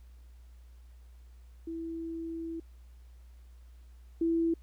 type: tone pair in turn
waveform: sine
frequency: 329.2 / 331.5 Hz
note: E4 / E4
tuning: -2 / +10 cents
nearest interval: unison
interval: 12 cents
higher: second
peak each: -35 / -25 dBFS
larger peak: second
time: 1.67-2.6 / 4.21-4.54 s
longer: first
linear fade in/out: 5 ms
effects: added 60 Hz sine -50 dBFS peak until 4.62 s + pink hiss -70 dBFS RMS until 4.62 s